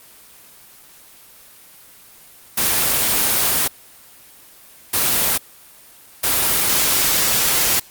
white noise bursts at uneven times, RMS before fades -17 dBFS, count 3, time 2.57-3.68 / 4.93-5.38 / 6.23-7.8 s, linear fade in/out 10 ms, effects white hiss -45 dBFS RMS until 7.9 s + Opus 24 kbps

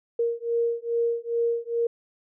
sine beating tone pair, 466.2 / 468.6 Hz, A#4 / A#4, 0 / +9 cents, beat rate 2.4 Hz, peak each -26 dBFS, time 0.19-1.87 s, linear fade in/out 5 ms, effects none

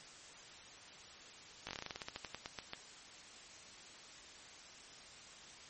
slowing click train, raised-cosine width 0.2 ms, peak -24 dBFS, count 18, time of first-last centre 1.67-2.734 s, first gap 18 ms, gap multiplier 1.14, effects white hiss -55 dBFS RMS until 5.69 s + MP3 32 kbps

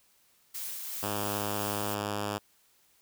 blue noise with tremolo, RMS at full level -37 dBFS, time 0.54-1.95 s, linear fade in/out 10 ms, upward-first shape sine, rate 2.9 Hz, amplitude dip 25%
5% pulse tone, 103 Hz, G#2, 14 cents flat, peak -20 dBFS, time 1.02-2.39 s, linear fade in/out 20 ms
effects white hiss -66 dBFS RMS until 3.01 s

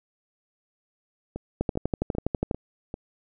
two click trains, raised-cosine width 2 ms, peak -11 / -19 dBFS, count 12 / 5, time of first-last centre 1.61-2.512 / 1.36-2.941 s, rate 12.2 / 2.53 Hz, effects none

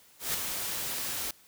white noise with ADSR envelope, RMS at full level -29 dBFS, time 0.19-1.31 s, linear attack 150 ms, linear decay 10 ms, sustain -5 dB, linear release 4 ms, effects white hiss -59 dBFS RMS until 1.47 s

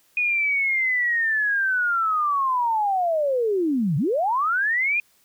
sine linear two-way sweep, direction down then up, 2479 to 130.81 to 2479 Hz, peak -19 dBFS, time 0.17-5 s, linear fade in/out 2 ms, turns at 3.97 s, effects white hiss -61 dBFS RMS until 5.24 s

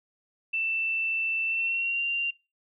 sine tone with pitch glide, 2666 to 2774 Hz, E7 to F7, +19 to -12 cents, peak -25 dBFS, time 0.53-2.31 s, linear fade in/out 10 ms, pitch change +69 cents, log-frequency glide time 1.46-2.02 s, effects noise-tail reverb RT60 0.3 s tail -24 dB re dry

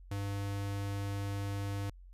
square tone, 100 Hz, G2, 35 cents sharp, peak -35 dBFS, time 0.11-1.9 s, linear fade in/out 5 ms, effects added 45 Hz sine -50 dBFS peak until 2.13 s + resampled to 32000 Hz

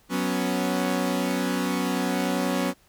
sawtooth chord, F# suspended fourth, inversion none, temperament equal, 185 / 246.9 / 277.2 Hz, F#3 / B3 / C#4, 0 / 0 / 0 cents, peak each -24 dBFS, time 0.09-2.74 s, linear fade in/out 50 ms, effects pink hiss -60 dBFS RMS until 2.88 s

